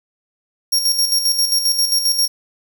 sawtooth tone with tremolo, 5570 Hz, F8, 5 cents flat, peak -10 dBFS, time 0.72-2.28 s, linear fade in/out 10 ms, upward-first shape square, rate 7.5 Hz, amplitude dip 55%, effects 7-bit

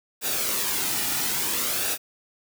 white noise with flanger, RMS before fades -26 dBFS, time 0.21-1.98 s, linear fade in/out 50 ms, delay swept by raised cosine 0.94 to 1.89 ms, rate 0.58 Hz, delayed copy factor -0.5, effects none

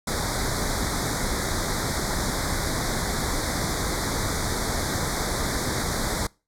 pink band-stop noise, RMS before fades -26 dBFS, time 0.07-6.27 s, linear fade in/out 5 ms, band 2200 to 3500 Hz, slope 96 dB/octave, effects noise-tail reverb RT60 0.3 s tail -24 dB re dry + low-pass 11000 Hz 12 dB/octave

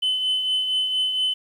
sine tone with tremolo, 3032 Hz, F#7, 42 cents sharp, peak -16 dBFS, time 0.02-1.34 s, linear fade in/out 10 ms, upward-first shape triangle, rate 4.3 Hz, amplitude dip 55%, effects tanh soft clip ceiling -17 dBFS + 9-bit

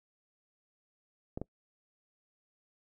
clicks, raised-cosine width 2 ms, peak -23 dBFS, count 2, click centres 1.375 / 1.416 s, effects noise-tail reverb RT60 0.1 s tail -24 dB re dry

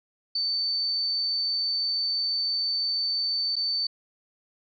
sine tone with dropouts, 4543 Hz, C#8, 42 cents sharp, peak -24 dBFS, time 0.35-3.87 s, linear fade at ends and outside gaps 5 ms, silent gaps 3.557-3.564 s, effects none

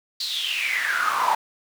brown noise with high-pass filter sweep, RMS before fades -24 dBFS, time 0.2-1.35 s, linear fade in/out 5 ms, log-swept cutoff 4400 to 860 Hz, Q 9.2, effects none

